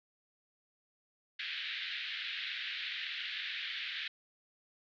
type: band-pass noise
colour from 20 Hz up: white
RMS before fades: -40 dBFS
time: 1.39-4.08 s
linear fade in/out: 5 ms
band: 1600 to 3900 Hz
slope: 48 dB/octave
effects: none